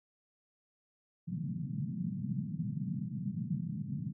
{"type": "band-pass noise", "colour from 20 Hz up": "white", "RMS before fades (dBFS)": -37, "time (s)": [1.27, 4.13], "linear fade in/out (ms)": 20, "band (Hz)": [120, 210], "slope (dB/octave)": 48, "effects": []}